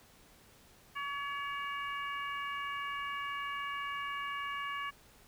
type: harmonic tone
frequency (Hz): 566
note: C#5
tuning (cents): +36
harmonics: 2 / 3 / 4 / 5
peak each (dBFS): -38 / -42 / -44 / -46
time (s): 0.95-4.91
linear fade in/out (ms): 20
effects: pink hiss -61 dBFS RMS until 5.27 s